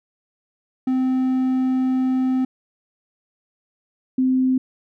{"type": "tone pair in turn", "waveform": ["triangle", "sine"], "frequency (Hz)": [258.6, 258.6], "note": ["C4", "C4"], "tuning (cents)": [-20, -20], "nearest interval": "unison", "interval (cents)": 0, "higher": "neither", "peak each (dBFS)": -15, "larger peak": "neither", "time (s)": [[0.87, 2.45], [4.18, 4.58]], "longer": "first", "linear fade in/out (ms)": 5, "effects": []}